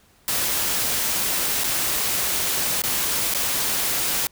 white noise with dropouts, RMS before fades -23 dBFS, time 0.28-4.27 s, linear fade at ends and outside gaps 1 ms, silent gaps 1.637-1.641 / 2.82-2.837 / 3.339-3.347 s, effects pink hiss -57 dBFS RMS until 4.31 s

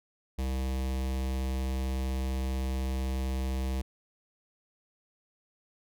square tone with notch filter, 65.41 Hz, C2, in tune, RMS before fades -31 dBFS, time 0.38-3.82 s, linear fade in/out 10 ms, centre 1400 Hz, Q 1.9, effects none

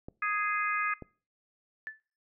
clicks, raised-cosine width 2 ms, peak -28 dBFS, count 2, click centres 0.085 / 1.023 s
harmonic tone, 415.3 Hz, G#4, in tune, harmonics 3 / 4 / 5 / 6, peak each -31 / -33 / -35 / -37 dBFS, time 0.22-0.94 s, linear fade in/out 5 ms
sine tone with exponential decay, 1751 Hz, A6, 9 cents flat, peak -32 dBFS, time 1.87-2 s, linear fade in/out 0 ms, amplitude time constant 28 ms
effects noise-tail reverb RT60 0.4 s tail -23 dB re dry

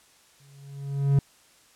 triangle tone with exponential growth, 139.5 Hz, C#3, 11 cents sharp, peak -13 dBFS, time 0.4-1.19 s, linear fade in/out 2 ms, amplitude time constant 170 ms, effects white hiss -58 dBFS RMS until 1.75 s + low-pass 10000 Hz 12 dB/octave

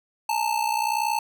square ring-modulated tone, 880 Hz, A5, in tune, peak -20 dBFS, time 0.29-1.19 s, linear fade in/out 2 ms, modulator 30.5 Hz, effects none

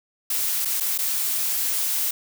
blue noise with dropouts, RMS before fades -24 dBFS, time 0.3-2.11 s, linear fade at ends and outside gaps 5 ms, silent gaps 0.65-0.654 / 0.801-0.806 / 0.979-0.986 s, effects none

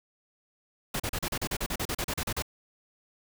pink noise bursts, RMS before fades -31 dBFS, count 16, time 0.94-2.423 s, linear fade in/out 5 ms, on 58 ms, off 37 ms, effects none

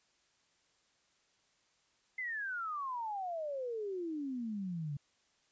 sine exponential sweep, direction down, 2083 to 138.59 Hz, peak -36 dBFS, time 2.18-4.97 s, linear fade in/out 5 ms, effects white hiss -73 dBFS RMS until 5.51 s + resampled to 16000 Hz

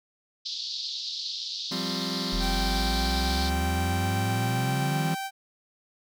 white band-pass noise, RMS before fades -34 dBFS, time 0.45-3.5 s, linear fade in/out 10 ms, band 3600 to 4900 Hz, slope 48 dB/octave
sawtooth chord, F suspended second, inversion none, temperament just, 174.61 / 196.44 / 261.9 Hz, F3 / G3 / C4, 0 / +4 / +2 cents, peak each -30 dBFS, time 1.71-5.15 s, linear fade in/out 10 ms
sine exponential sweep, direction up, 40.41 to 164.81 Hz, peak -26 dBFS, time 2.32-5.15 s, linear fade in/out 20 ms
sawtooth tone, 778 Hz, G5, 13 cents flat, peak -27 dBFS, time 2.39-5.31 s, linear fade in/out 50 ms
effects none

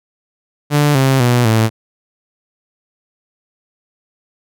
sawtooth tone with pitch steps, 146.83 / 133.87 / 122.05 / 111.28 Hz, D3 / C3 / B2 / A2, 0 / +40 / -20 / +20 cents, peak -6 dBFS, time 0.7-1.7 s, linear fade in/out 50 ms, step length 250 ms, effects none

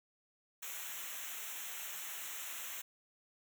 white noise with comb filter, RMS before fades -44 dBFS, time 0.62-2.82 s, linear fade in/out 10 ms, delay 0.21 ms, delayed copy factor -1, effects none

